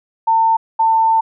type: tone pair in turn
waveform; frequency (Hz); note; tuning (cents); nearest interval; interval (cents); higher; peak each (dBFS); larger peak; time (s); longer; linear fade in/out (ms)
sine; 900 / 895.9; A5 / A5; +39 / +31; unison; 8; first; -10; neither; 0.27-0.57 / 0.79-1.21; second; 10
effects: none